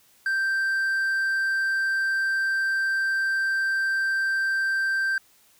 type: tone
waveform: triangle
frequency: 1568 Hz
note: G6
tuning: in tune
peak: -20 dBFS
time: 0.26-5.18 s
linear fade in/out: 2 ms
effects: white hiss -59 dBFS RMS until 5.59 s